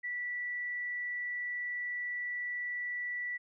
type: tone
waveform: sine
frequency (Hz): 1959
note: B6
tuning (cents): -15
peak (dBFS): -34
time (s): 0.03-3.38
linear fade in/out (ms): 20
effects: none